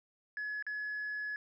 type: tone with dropouts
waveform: sine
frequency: 1697 Hz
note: G#6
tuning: 37 cents sharp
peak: -34 dBFS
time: 0.37-1.36 s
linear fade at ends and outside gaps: 1 ms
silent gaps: 0.625-0.666 s
effects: tanh soft clip ceiling -33 dBFS